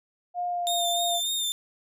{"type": "tone with pitch glide", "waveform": "sine", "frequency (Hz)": [710, 694.2], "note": ["F5", "F5"], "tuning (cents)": [28, -11], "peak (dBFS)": -26, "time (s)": [0.34, 1.21], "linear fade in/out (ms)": 50, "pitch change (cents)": -39, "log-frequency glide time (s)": [0.47, 0.74]}
{"type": "tone with vibrato", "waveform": "sawtooth", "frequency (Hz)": 3627, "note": "A#7", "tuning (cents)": -48, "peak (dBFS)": -23, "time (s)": [0.67, 1.52], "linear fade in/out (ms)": 0, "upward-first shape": "sine", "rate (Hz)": 3.4, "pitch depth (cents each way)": 32}
{"effects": []}